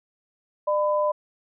sine tone pair together, 600 / 1004.3 Hz, D5 / B5, +37 / +29 cents, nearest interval major sixth, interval 892 cents, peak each -21 / -25 dBFS, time 0.67-1.12 s, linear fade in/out 10 ms, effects none

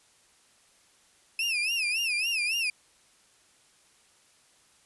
35% pulse tone with vibrato, 2590 Hz, E7, 31 cents flat, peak -24 dBFS, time 1.39-2.7 s, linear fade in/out 2 ms, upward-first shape sine, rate 3.6 Hz, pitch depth 150 cents each way, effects white hiss -62 dBFS RMS until 4.85 s + resampled to 24000 Hz

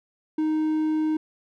triangle tone, 311.1 Hz, D#4, in tune, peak -19 dBFS, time 0.38-1.17 s, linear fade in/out 5 ms, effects none

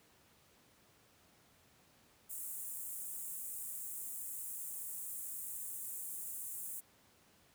pink high-pass noise, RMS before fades -44 dBFS, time 2.29-6.81 s, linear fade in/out 20 ms, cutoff 7800 Hz, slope 48 dB/octave, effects pink hiss -67 dBFS RMS until 7.54 s + high-pass 80 Hz 12 dB/octave

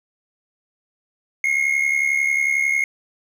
triangle tone with amplitude modulation, 2155 Hz, C#7, 49 cents flat, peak -12 dBFS, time 1.44-2.84 s, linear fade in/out 2 ms, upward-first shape sine, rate 71.1 Hz, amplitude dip 70%, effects none

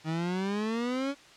30% pulse exponential sweep, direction up, 155.56 to 285.2 Hz, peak -26 dBFS, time 0.04-1.15 s, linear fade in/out 50 ms, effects white hiss -53 dBFS RMS until 1.36 s + low-pass 5000 Hz 12 dB/octave

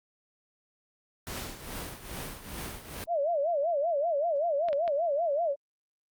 pink noise with tremolo, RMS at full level -36 dBFS, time 1.27-3.04 s, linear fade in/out 0 ms, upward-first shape triangle, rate 2.4 Hz, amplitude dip 75%
sine tone with vibrato, 622.3 Hz, D#5, in tune, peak -25 dBFS, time 3.07-5.56 s, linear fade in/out 50 ms, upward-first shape sine, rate 5.2 Hz, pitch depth 200 cents each way
clicks, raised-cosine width 0.3 ms, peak -24 dBFS, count 3, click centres 4.686 / 4.73 / 4.878 s
effects Opus 48 kbps

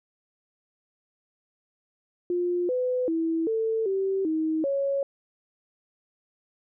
sine tone with pitch steps, 353.2 / 503 / 326.8 / 445.9 / 386.4 / 316.3 / 554 Hz, F4 / B4 / E4 / A4 / G4 / D#4 / C#5, +20 / +32 / -15 / +23 / -25 / +29 / -1 cents, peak -23 dBFS, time 2.3-5.03 s, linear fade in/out 2 ms, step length 390 ms, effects none

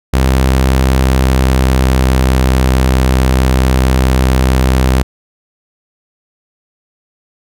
sawtooth tone with pitch glide, 65.41 to 64.55 Hz, C2 to C2, 0 to -23 cents, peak -4 dBFS, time 0.13-5.03 s, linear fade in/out 10 ms, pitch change -23 cents, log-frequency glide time 0.75-2.4 s, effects none

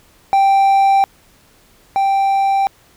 triangle tone pair in turn, 784 / 784 Hz, G5 / G5, 0 / 0 cents, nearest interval unison, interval 0 cents, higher neither, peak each -7 / -10 dBFS, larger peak first, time 0.33-1.04 / 1.96-2.67 s, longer neither, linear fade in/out 0 ms, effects pink hiss -51 dBFS RMS until 2.96 s

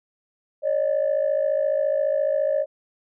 sine tone pair together, 554.4 / 608.9 Hz, C#5 / D#5, 0 / -38 cents, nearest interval major second, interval 162 cents, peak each -21 dBFS, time 0.62-2.66 s, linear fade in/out 50 ms, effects tanh soft clip ceiling -14 dBFS

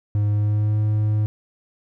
triangle tone with pitch glide, 103.83 to 106.44 Hz, G#2 to G#2, 0 to +43 cents, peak -15 dBFS, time 0.15-1.26 s, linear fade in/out 0 ms, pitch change +43 cents, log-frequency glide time 0.28-0.79 s, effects none

